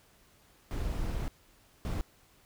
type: noise bursts at uneven times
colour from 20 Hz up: brown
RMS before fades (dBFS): -33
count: 2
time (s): 0.71-1.28 / 1.85-2.01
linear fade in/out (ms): 0
effects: pink hiss -63 dBFS RMS until 2.45 s